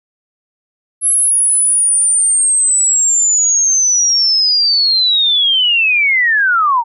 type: linear sweep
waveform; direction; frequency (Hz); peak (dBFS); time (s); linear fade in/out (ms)
sine; down; 11000 to 890; -9; 1.01-6.84; 50
effects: none